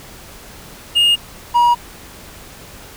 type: tone pair in turn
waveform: triangle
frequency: 2843 / 957.5 Hz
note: F7 / A#5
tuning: +30 / +46 cents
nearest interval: octave + perfect fifth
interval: 1884 cents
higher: first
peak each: -8 / -7 dBFS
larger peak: second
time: 0.95-1.16 / 1.54-1.75 s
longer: neither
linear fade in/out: 20 ms
effects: pink hiss -38 dBFS RMS until 2.96 s